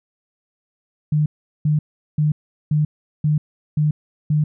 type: tone bursts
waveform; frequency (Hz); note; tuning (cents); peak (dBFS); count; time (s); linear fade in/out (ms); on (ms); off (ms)
sine; 151.1; D3; +50; -14; 7; 1.12-4.44; 5; 140; 390
effects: none